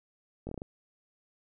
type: slowing click train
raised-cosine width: 2 ms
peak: -25 dBFS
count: 6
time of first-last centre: 0.47-0.619 s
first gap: 20 ms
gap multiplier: 1.2
effects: none